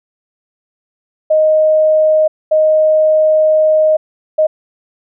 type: tone bursts at uneven times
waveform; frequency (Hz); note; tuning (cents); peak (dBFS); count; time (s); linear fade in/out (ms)
sine; 622.3; D#5; 0; -7; 3; 1.3-2.28 / 2.51-3.97 / 4.38-4.47; 10
effects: none